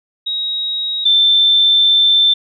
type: tone pair in turn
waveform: sine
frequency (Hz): 3800 / 3552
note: A#7 / A7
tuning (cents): +33 / +16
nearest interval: minor second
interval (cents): 117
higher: first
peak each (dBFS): -17 / -8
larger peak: second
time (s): 0.26-1.05 / 1.05-2.34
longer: second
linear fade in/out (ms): 10
effects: none